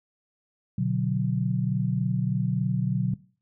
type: chord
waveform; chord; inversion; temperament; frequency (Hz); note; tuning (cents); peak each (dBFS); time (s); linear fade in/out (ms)
sine; B minor; none; equal; 123.47 / 146.83 / 185; B2 / D3 / F#3; 0 / 0 / 0; -27 / -28 / -26; 0.78-3.14; 5
effects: noise-tail reverb RT60 0.4 s tail -20 dB re dry